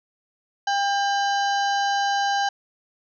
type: harmonic tone with a mistuned harmonic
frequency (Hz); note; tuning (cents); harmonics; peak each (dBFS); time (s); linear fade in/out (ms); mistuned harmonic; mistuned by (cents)
800; G5; +35; 1 / 2 / 4 / 5 / 6 / 7 / 8; -21 / -27 / -33 / -35 / -37 / -38 / -39; 0.67-2.49; 5; 4; -100
effects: none